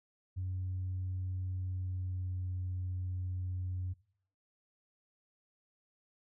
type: tone with pitch glide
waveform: sine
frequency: 92.5 to 91.49 Hz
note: F#2 to F#2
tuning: 0 to -19 cents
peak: -33 dBFS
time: 0.36-3.94 s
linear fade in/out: 20 ms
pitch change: -19 cents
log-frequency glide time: 1.51-2.5 s
effects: noise-tail reverb RT60 0.6 s tail -21 dB re dry + tanh soft clip ceiling -31 dBFS